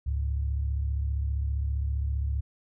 sine tone pair together, 70.5 / 105.63 Hz, C#2 / G#2, +30 / +30 cents, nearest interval perfect fifth, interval 700 cents, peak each -26 / -34 dBFS, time 0.06-2.41 s, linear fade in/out 10 ms, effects none

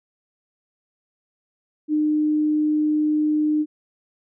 sine tone, 303.7 Hz, D#4, 42 cents flat, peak -17 dBFS, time 1.88-3.66 s, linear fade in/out 50 ms, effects none

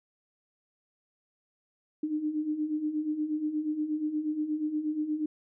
sine beating tone pair, 298.8 / 307.2 Hz, D4 / D#4, +30 / -22 cents, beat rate 8.4 Hz, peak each -35 / -29 dBFS, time 2.03-5.26 s, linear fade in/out 5 ms, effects none

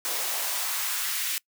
white noise with high-pass filter sweep, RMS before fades -29 dBFS, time 0.05-1.38 s, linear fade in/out 0 ms, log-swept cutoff 420 to 2000 Hz, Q 1.2, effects noise-tail reverb RT60 0.1 s tail -24 dB re dry

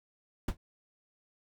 brown noise with exponential decay, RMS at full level -23 dBFS, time 0.48-0.57 s, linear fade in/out 5 ms, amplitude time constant 18 ms, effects none

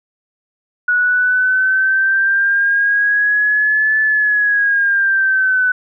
sine exponential two-way sweep, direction up then down, 1461 to 1741 to 1495 Hz, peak -11 dBFS, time 0.88-5.72 s, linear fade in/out 5 ms, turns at 4 s, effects none

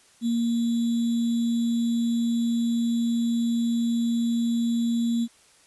sine tone with sample-and-hold, 233.1 Hz, A#3, in tune, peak -21 dBFS, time 0.21-5.28 s, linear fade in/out 50 ms, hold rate 3675 Hz, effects white hiss -57 dBFS RMS until 5.66 s + resampled to 24000 Hz

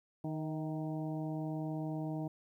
harmonic tone with a mistuned harmonic, 155.56 Hz, D#3, in tune, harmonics 1 / 2 / 3 / 4 / 5 / 6, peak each -38 / -39 / -52 / -46 / -49 / -54 dBFS, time 0.24-2.28 s, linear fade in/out 5 ms, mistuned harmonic 4, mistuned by +34 cents, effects 12-bit

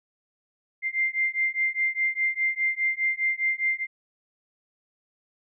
sine beating tone pair, 2093 / 2097.9 Hz, C7 / C7, 0 / +4 cents, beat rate 4.9 Hz, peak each -26 / -26 dBFS, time 0.82-3.87 s, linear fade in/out 50 ms, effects none

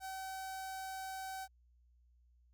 sawtooth tone with notch filter, 764 Hz, G5, 45 cents flat, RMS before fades -44 dBFS, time 0-1.48 s, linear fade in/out 50 ms, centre 2700 Hz, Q 1.3, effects added 60 Hz sine -65 dBFS peak until 2.53 s

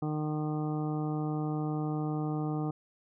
harmonic tone, 152.5 Hz, D#3, 34 cents flat, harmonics 1 / 2 / 3 / 4 / 5 / 6 / 7 / 8, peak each -32 / -34 / -41 / -49 / -41 / -53 / -50 / -47 dBFS, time 0.02-2.71 s, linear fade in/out 5 ms, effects none

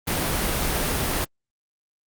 pink noise, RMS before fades -24 dBFS, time 0.07-1.25 s, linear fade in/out 10 ms, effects Opus 32 kbps

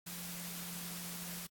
sine tone in noise, 174.61 Hz, F3, in tune, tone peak -48 dBFS, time 0.06-1.47 s, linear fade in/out 10 ms, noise white, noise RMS -45 dBFS, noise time 0.06-1.47 s, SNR -6 dB, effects AAC 64 kbps

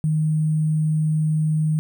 sine tone with sample-and-hold, 155.56 Hz, D#3, in tune, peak -17 dBFS, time 0.04-1.79 s, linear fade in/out 0 ms, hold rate 8820 Hz, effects none

